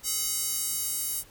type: tone with high-pass filter sweep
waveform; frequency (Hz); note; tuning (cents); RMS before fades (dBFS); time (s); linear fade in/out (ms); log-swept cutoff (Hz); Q
square; 426.4; G#4; +46; -30; 0.03-1.24; 50; 6400 to 9600; 1.2
effects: pink hiss -54 dBFS RMS until 1.3 s